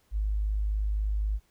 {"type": "tone", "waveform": "sine", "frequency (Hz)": 51.91, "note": "G#1", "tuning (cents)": 0, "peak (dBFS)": -25, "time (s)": [0.11, 1.4], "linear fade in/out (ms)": 50, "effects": ["pink hiss -68 dBFS RMS until 1.5 s"]}